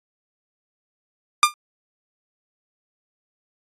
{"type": "tone with exponential decay", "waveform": "sawtooth", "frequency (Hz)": 1200, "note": "D6", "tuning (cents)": 37, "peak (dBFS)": -3, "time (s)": [1.43, 1.54], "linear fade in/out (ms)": 1, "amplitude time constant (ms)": 22, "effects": ["AAC 32 kbps"]}